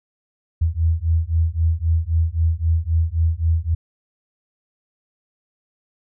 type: beating tone pair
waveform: sine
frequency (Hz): 80.2 / 84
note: E2 / E2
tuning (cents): -47 / +33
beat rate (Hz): 3.8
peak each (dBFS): -19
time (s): 0.61-3.75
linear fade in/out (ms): 10
effects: none